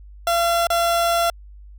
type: tone with dropouts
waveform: 30% pulse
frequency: 682 Hz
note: F5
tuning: 41 cents flat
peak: -14 dBFS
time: 0.27-1.3 s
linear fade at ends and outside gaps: 2 ms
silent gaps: 0.67-0.702 s
effects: added 50 Hz sine -39 dBFS peak until 1.78 s